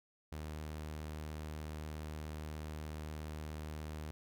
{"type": "tone", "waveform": "sawtooth", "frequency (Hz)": 76.8, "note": "D#2", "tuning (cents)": -22, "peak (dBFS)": -38, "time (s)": [0.32, 4.11], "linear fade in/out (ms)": 0, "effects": []}